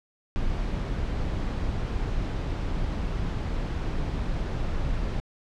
brown noise, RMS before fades -28 dBFS, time 0.36-5.2 s, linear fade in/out 0 ms, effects low-pass 5000 Hz 12 dB/octave

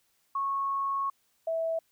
sine tone pair in turn, 1100 / 654.1 Hz, C#6 / E5, -14 / -14 cents, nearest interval major sixth, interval 900 cents, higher first, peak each -27 dBFS, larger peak neither, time 0.35-1.1 / 1.47-1.79 s, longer first, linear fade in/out 5 ms, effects white hiss -71 dBFS RMS until 1.91 s

